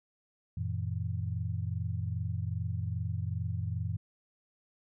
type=tone cluster; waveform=sine; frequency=91.6 / 114.1 / 160.4 Hz; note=F#2 / A#2 / E3; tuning=-17 / -37 / -47 cents; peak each=-34 / -35 / -39 dBFS; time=0.57-3.97 s; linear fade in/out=5 ms; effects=none